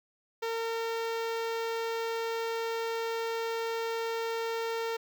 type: tone with notch filter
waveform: sawtooth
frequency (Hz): 456.3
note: A#4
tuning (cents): -37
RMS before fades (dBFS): -33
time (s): 0.42-4.97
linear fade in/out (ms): 10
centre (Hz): 9700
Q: 0.71
effects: none